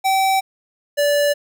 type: tone pair in turn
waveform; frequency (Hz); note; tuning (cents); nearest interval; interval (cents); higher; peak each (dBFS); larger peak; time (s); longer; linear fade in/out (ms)
square; 770 / 580.4; G5 / D5; -31 / -21; perfect fourth; 490; first; -15; neither; 0.04-0.41 / 0.97-1.34; neither; 20
effects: none